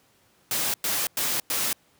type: noise bursts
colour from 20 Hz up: white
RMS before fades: -26 dBFS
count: 4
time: 0.51-1.73 s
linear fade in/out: 2 ms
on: 230 ms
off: 100 ms
effects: pink hiss -62 dBFS RMS until 1.99 s + high-pass 100 Hz 12 dB/octave